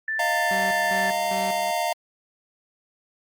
sine tone, 1765 Hz, A6, 5 cents sharp, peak -24 dBFS, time 0.08-1.1 s, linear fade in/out 2 ms
square chord, Eb suspended second, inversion none, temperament equal with one note detuned, 622.3 / 698.5 / 914.7 Hz, Eb5 / F5 / Bb5, 0 / 0 / -33 cents, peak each -30 / -26 / -29 dBFS, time 0.19-1.93 s, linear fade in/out 5 ms
sawtooth tone with tremolo, 192.3 Hz, G3, 33 cents flat, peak -27 dBFS, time 0.51-1.71 s, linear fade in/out 0 ms, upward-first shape square, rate 2.5 Hz, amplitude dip 75%
effects Opus 48 kbps

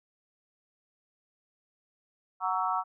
sine chord, F# dominant seventh, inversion none, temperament equal with one note detuned, 740 / 932.3 / 1126.2 / 1318.5 Hz, F#5 / A#5 / C#6 / E6, 0 / 0 / +27 / 0 cents, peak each -32 dBFS, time 2.4-2.84 s, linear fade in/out 50 ms, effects none

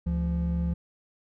triangle tone pair together, 72.1 / 171.83 Hz, D2 / F3, -31 / -28 cents, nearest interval octave + minor third, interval 1503 cents, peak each -25 dBFS, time 0.06-0.74 s, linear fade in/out 10 ms, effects tanh soft clip ceiling -15 dBFS

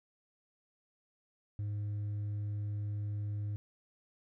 triangle tone with hard clipping, 103.6 Hz, G#2, 4 cents flat, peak -33 dBFS, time 1.59-3.56 s, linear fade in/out 0 ms, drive 1 dB, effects none

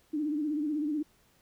sine tone with vibrato, 300 Hz, D4, 37 cents sharp, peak -28 dBFS, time 0.13-1.03 s, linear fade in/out 10 ms, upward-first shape sine, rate 16 Hz, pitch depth 79 cents each way, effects pink hiss -66 dBFS RMS until 1.41 s

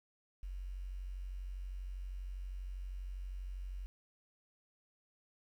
sine tone with quantisation, 46.25 Hz, F#1, in tune, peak -40 dBFS, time 0.43-3.86 s, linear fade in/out 0 ms, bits 11, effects none

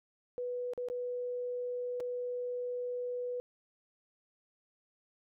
sine tone with dropouts, 492.4 Hz, B4, 5 cents flat, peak -34 dBFS, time 0.38-3.4 s, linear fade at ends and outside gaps 0 ms, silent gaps 0.735-0.777 / 0.886-0.9 / 2.001-2.005 s, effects none

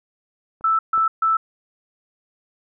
clicks, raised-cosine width 1 ms, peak -34 / -24 dBFS, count 2, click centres 0.61 / 0.978 s
sine tone bursts, 1319 Hz, E6, 1 cent sharp, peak -15 dBFS, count 3, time 0.64-1.37 s, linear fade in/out 5 ms, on 150 ms, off 140 ms
effects none

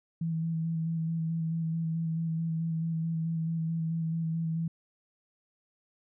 sine tone with vibrato, 163.3 Hz, E3, 16 cents flat, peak -28 dBFS, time 0.21-4.68 s, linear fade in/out 5 ms, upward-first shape square, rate 4.6 Hz, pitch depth 17 cents each way, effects none

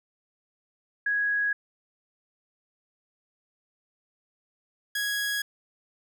sine / sawtooth tone pair in turn, 1661.2 / 1661.2 Hz, G#6 / G#6, 0 / 0 cents, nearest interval unison, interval 0 cents, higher neither, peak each -23 dBFS, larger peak neither, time 1.06-1.53 / 4.95-5.42 s, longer neither, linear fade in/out 5 ms, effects none

